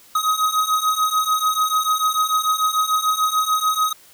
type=beating tone pair; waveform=square; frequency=1258 / 1264.8 Hz; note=D#6 / D#6; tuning=+19 / +28 cents; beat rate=6.8 Hz; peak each=-22 / -20 dBFS; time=0.15-3.93 s; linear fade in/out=5 ms; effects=white hiss -49 dBFS RMS until 4.13 s